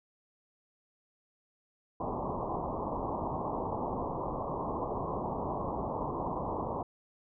white low-pass noise, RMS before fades -35 dBFS, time 2-6.83 s, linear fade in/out 5 ms, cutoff 1100 Hz, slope 96 dB/octave, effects none

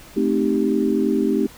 sine chord, A half-diminished seventh, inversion none, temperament equal with one note detuned, 218.6 / 261.6 / 311.1 / 392 Hz, A3 / C4 / Eb4 / G4, -11 / 0 / 0 / 0 cents, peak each -22 dBFS, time 0.16-1.47 s, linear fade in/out 10 ms, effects pink hiss -44 dBFS RMS until 1.57 s

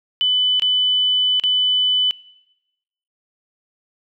sine tone with dropouts, 3000 Hz, F#7, 23 cents sharp, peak -14 dBFS, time 0.21-2.11 s, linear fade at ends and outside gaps 0 ms, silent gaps 0.597-0.621 / 1.398-1.437 s, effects noise-tail reverb RT60 1.0 s tail -24 dB re dry

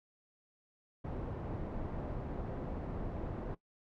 pink low-pass noise, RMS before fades -40 dBFS, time 1.04-3.55 s, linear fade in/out 10 ms, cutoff 700 Hz, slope 12 dB/octave, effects noise-tail reverb RT60 0.1 s tail -18 dB re dry

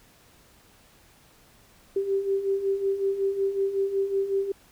sine beating tone pair, 388 / 393.4 Hz, G4 / G4, -18 / +6 cents, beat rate 5.4 Hz, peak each -30 / -24 dBFS, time 1.96-4.52 s, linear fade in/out 5 ms, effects pink hiss -57 dBFS RMS until 4.71 s

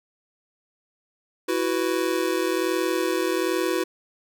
square chord, E suspended second, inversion none, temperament just, 329.6 / 370.8 / 494.4 Hz, E4 / F#4 / B4, 0 / +4 / +2 cents, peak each -27 / -26 / -29 dBFS, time 1.48-3.84 s, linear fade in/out 10 ms, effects none

